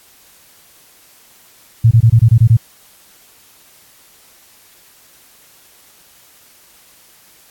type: tone bursts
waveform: sine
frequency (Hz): 114.2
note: A#2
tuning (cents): -35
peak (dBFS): -4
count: 8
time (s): 1.84-2.57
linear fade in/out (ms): 10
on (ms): 72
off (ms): 22
effects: white hiss -47 dBFS RMS until 7.5 s + AAC 64 kbps